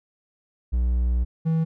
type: tone pair in turn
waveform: triangle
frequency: 60.6 / 161.78 Hz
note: B1 / E3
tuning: -32 / -32 cents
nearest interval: octave + perfect fourth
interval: 1700 cents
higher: second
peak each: -17 dBFS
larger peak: neither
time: 0.72-1.25 / 1.45-1.65 s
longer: first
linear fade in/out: 20 ms
effects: none